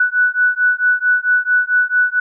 sine beating tone pair, 1480 / 1484.5 Hz, F#6 / F#6, 0 / +5 cents, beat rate 4.5 Hz, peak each -15 dBFS, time 0-2.2 s, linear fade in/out 5 ms, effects none

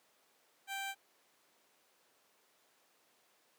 15% pulse tone, 784 Hz, G5, in tune, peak -32 dBFS, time 0.67-0.95 s, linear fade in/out 50 ms, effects pink hiss -70 dBFS RMS until 3.58 s + high-pass 400 Hz 12 dB/octave

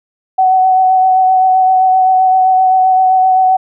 sine tone with vibrato, 750 Hz, F#5, 23 cents sharp, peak -6 dBFS, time 0.38-3.57 s, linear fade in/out 10 ms, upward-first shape sine, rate 7.7 Hz, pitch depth 17 cents each way, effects none

